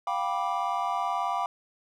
triangle chord, G dominant seventh, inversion third, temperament just, 705.6 / 784 / 980 / 1176 Hz, F5 / G5 / B5 / D6, +18 / 0 / -14 / +2 cents, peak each -30 dBFS, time 0.07-1.46 s, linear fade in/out 2 ms, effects none

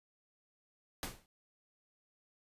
pink noise with exponential decay, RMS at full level -35 dBFS, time 1.03-1.26 s, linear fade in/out 1 ms, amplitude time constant 49 ms, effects resampled to 32000 Hz

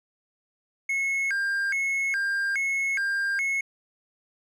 triangle tone with vibrato, 1867 Hz, A#6, 2 cents sharp, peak -22 dBFS, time 0.89-3.61 s, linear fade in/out 5 ms, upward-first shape square, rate 1.2 Hz, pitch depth 270 cents each way, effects none

